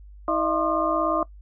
sine tone cluster, 321.2 / 614 / 671 / 1062 / 1212 Hz, E4 / D#5 / E5 / C6 / D#6, -45 / -23 / +31 / +25 / -46 cents, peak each -27 dBFS, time 0.28-1.23 s, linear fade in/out 2 ms, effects noise-tail reverb RT60 0.1 s tail -20 dB re dry + added 50 Hz sine -42 dBFS peak until 1.41 s

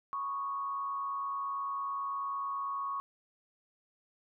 sine tone with frequency modulation, 1108.7 Hz, C#6, in tune, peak -33 dBFS, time 0.13-3 s, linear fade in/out 0 ms, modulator 109 Hz, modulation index 0.52, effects none

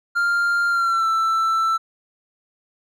triangle tone with pitch glide, 1396.9 to 1330 Hz, F6 to E6, 0 to +15 cents, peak -15 dBFS, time 0.15-1.78 s, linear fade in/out 20 ms, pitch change -85 cents, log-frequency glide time 0.69-1.07 s, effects none

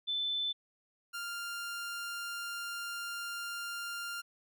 sine / sawtooth tone pair in turn, 3520 / 1396.9 Hz, A7 / F6, 0 / 0 cents, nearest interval octave + major third, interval 1600 cents, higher first, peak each -31 / -34 dBFS, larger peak first, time 0.07-0.53 / 1.13-4.22 s, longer second, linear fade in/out 20 ms, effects none

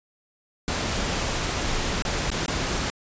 pink noise with dropouts, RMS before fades -26 dBFS, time 0.68-2.9 s, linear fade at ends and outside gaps 0 ms, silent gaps 2.021-2.051 / 2.302-2.316 / 2.461-2.481 s, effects resampled to 16000 Hz

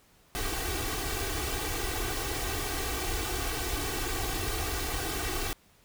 pink noise with comb filter, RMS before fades -32 dBFS, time 0.35-5.53 s, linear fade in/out 0 ms, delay 2.6 ms, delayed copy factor +0.95, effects pink hiss -62 dBFS RMS until 5.84 s

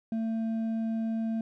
sine tone with hard clipping, 224.4 Hz, A3, 34 cents sharp, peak -29 dBFS, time 0.12-1.41 s, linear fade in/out 2 ms, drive 4 dB, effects none

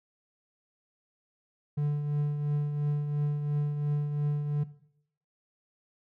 triangle tone with tremolo, 146.83 Hz, D3, in tune, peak -22 dBFS, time 1.77-4.64 s, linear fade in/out 10 ms, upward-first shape triangle, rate 2.9 Hz, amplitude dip 55%, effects noise-tail reverb RT60 0.7 s tail -17 dB re dry

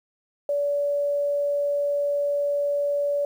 sine tone, 574 Hz, D5, 40 cents flat, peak -21 dBFS, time 0.49-3.25 s, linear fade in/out 2 ms, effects 9-bit

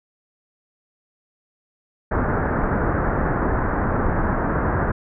pink low-pass noise, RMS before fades -21 dBFS, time 2.11-4.92 s, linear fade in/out 10 ms, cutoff 1700 Hz, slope 48 dB/octave, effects none

